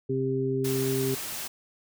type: harmonic tone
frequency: 132.4 Hz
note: C3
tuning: 21 cents sharp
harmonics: 1 / 2 / 3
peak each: -30 / -31 / -27 dBFS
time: 0.09-1.15 s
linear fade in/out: 10 ms
type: noise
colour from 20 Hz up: white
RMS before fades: -35 dBFS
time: 0.64-1.48 s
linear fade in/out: 10 ms
effects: none